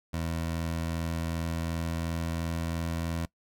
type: tone with pitch glide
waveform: 20% pulse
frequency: 82.41 to 83.13 Hz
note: E2 to E2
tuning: 0 to +15 cents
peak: -25 dBFS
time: 0.13-3.26 s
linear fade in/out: 10 ms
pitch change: +15 cents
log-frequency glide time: 0.42-3 s
effects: noise-tail reverb RT60 0.1 s tail -22 dB re dry